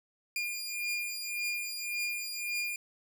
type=beating tone pair; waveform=sawtooth; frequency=2414 / 2415.8 Hz; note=D7 / D7; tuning=+47 / +48 cents; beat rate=1.8 Hz; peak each=-34 / -32 dBFS; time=0.36-2.76 s; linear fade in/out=2 ms; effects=none